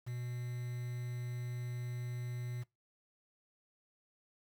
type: tone with quantisation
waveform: triangle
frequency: 122.1 Hz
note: B2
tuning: 19 cents flat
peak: -36 dBFS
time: 0.06-2.64 s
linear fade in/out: 20 ms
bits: 9
effects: noise-tail reverb RT60 0.2 s tail -22 dB re dry